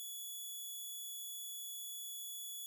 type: tone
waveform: 5% pulse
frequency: 3407 Hz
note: G#7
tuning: 44 cents sharp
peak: -36 dBFS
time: 0-2.66 s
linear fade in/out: 0 ms
effects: none